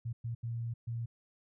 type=tone bursts at uneven times; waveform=sine; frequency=116.54 Hz; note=A#2; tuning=in tune; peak=-34 dBFS; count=4; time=0.05-0.13 / 0.24-0.35 / 0.43-0.74 / 0.87-1.06 s; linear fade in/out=10 ms; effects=none